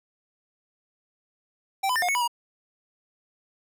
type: tone with pitch steps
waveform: square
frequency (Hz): 778 / 1004 / 1796 / 715 / 2211 / 980 / 952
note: G5 / B5 / A6 / F5 / C#7 / B5 / A#5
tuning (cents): -13 / +28 / +35 / +41 / -5 / -14 / +36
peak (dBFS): -23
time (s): 1.83-2.278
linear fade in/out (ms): 10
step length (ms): 64
effects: none